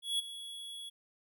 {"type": "tone with ADSR envelope", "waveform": "square", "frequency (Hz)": 3361, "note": "G#7", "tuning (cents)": 20, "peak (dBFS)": -29, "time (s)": [0.02, 0.9], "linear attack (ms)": 170, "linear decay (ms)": 16, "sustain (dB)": -14, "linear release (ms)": 17, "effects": []}